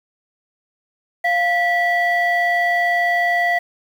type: tone pair together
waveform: sine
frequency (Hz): 698.5 / 1959.2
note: F5 / B6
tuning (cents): 0 / -14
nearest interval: octave + tritone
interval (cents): 1786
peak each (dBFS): -16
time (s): 1.24-3.59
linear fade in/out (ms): 10
effects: tanh soft clip ceiling -11 dBFS + 7-bit